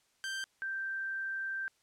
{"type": "tone pair in turn", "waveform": ["sawtooth", "sine"], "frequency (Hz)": [1568, 1568], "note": ["G6", "G6"], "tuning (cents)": [0, 0], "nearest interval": "unison", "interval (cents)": 0, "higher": "neither", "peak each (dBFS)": [-32, -34], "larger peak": "first", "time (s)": [[0.24, 0.44], [0.62, 1.68]], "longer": "second", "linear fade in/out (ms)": 0, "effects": ["white hiss -72 dBFS RMS until 1.82 s", "low-pass 9000 Hz 12 dB/octave"]}